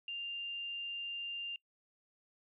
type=tone; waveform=sine; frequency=2794 Hz; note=F7; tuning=in tune; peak=-38 dBFS; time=0.08-1.56 s; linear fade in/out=2 ms; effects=noise-tail reverb RT60 0.1 s tail -25 dB re dry